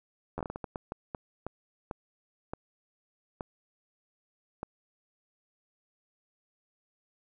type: slowing click train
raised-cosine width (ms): 1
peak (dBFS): -21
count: 16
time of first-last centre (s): 0.38-4.631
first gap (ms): 11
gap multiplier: 1.4
effects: none